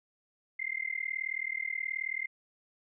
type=tone with amplitude modulation; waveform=sine; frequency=2093 Hz; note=C7; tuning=in tune; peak=-28 dBFS; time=0.59-2.27 s; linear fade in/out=10 ms; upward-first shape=sine; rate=38.7 Hz; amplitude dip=100%; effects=none